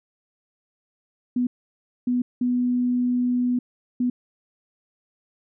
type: tone bursts at uneven times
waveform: sine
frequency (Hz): 246.9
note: B3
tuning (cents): 0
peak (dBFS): -19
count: 4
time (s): 1.36-1.47 / 2.07-2.22 / 2.41-3.59 / 4-4.1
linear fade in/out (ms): 5
effects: none